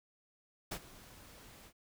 pink noise with ADSR envelope, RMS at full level -38 dBFS, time 0.71-1.73 s, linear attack 10 ms, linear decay 67 ms, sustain -18 dB, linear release 63 ms, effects none

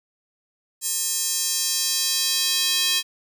square tone with high-pass filter sweep, 360 Hz, F#4, 47 cents flat, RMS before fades -23 dBFS, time 0.81-3.03 s, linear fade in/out 50 ms, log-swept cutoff 7600 to 3400 Hz, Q 1.7, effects none

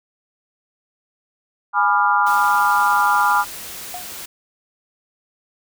sine chord, G# diminished seventh, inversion none, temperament equal with one note detuned, 830.6 / 987.8 / 1198 / 1396.9 Hz, G#5 / B5 / D6 / F6, 0 / 0 / +34 / 0 cents, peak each -19 dBFS, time 1.73-3.45 s, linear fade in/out 50 ms
white noise, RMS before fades -33 dBFS, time 2.26-4.26 s, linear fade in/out 10 ms
sine tone with exponential decay, 720 Hz, F#5, 47 cents flat, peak -26 dBFS, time 3.94-4.13 s, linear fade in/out 2 ms, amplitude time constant 41 ms
effects none

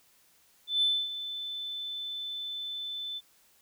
sine tone with ADSR envelope, 3520 Hz, A7, in tune, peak -21 dBFS, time 0.67-3.21 s, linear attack 150 ms, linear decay 260 ms, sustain -13 dB, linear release 38 ms, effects tanh soft clip ceiling -18 dBFS + white hiss -64 dBFS RMS until 3.61 s

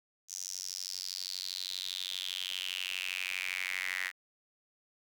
sawtooth tone with high-pass filter sweep, 92.5 Hz, F#2, in tune, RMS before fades -38 dBFS, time 0.28-4.12 s, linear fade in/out 50 ms, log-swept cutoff 6200 to 1900 Hz, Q 5.8, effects none

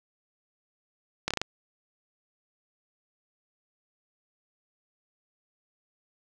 slowing click train, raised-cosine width 0.2 ms, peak -10 dBFS, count 5, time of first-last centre 1.28-1.416 s, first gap 26 ms, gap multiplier 1.18, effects none

